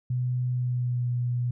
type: tone with pitch glide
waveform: sine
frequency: 125 to 122.29 Hz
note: B2 to B2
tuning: +21 to -17 cents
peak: -24 dBFS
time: 0.1-1.51 s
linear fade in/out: 5 ms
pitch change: -38 cents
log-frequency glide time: 0.5-1.07 s
effects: none